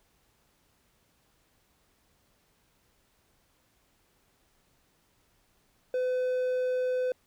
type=tone; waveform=triangle; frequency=506 Hz; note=B4; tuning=42 cents sharp; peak=-24 dBFS; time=5.94-7.12 s; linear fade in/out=2 ms; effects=pink hiss -69 dBFS RMS until 7.26 s